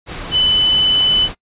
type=tone in noise; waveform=sine; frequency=3006 Hz; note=F#7; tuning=27 cents sharp; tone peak=-10 dBFS; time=0.31-1.29 s; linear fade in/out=50 ms; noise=pink; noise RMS=-27 dBFS; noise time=0.06-1.35 s; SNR=+14 dB; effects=noise-tail reverb RT60 0.1 s tail -23 dB re dry + resampled to 8000 Hz